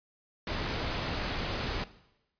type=noise; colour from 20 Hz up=pink; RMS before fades=-33 dBFS; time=0.47-1.84 s; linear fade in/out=2 ms; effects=noise-tail reverb RT60 0.9 s tail -17 dB re dry + resampled to 11025 Hz